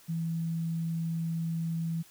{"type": "tone", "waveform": "sine", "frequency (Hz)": 164.81, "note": "E3", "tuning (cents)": 0, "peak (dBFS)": -29, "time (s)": [0.08, 2.03], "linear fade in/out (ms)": 20, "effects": ["white hiss -57 dBFS RMS until 2.1 s"]}